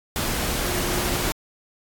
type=tone in noise; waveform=sine; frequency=355.8 Hz; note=F4; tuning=32 cents sharp; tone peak=-32 dBFS; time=0.64-1.3 s; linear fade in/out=0 ms; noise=pink; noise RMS=-25 dBFS; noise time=0.16-1.32 s; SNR=-10 dB; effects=AAC 64 kbps